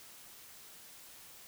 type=silence; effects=white hiss -54 dBFS RMS until 1.47 s